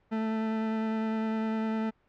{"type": "tone with vibrato", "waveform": "40% pulse", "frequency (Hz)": 220.6, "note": "A3", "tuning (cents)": 5, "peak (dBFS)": -27, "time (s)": [0.11, 1.91], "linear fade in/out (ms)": 20, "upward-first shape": "sine", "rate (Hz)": 9.9, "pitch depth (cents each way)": 10, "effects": ["pink hiss -68 dBFS RMS until 2.08 s", "low-pass 2000 Hz 12 dB/octave"]}